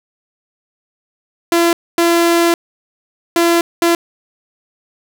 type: tone bursts at uneven times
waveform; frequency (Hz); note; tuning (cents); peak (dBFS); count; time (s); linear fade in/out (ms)
sawtooth; 339.6; F4; -48; -6; 4; 1.52-1.73 / 1.98-2.54 / 3.36-3.61 / 3.82-3.95; 2
effects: none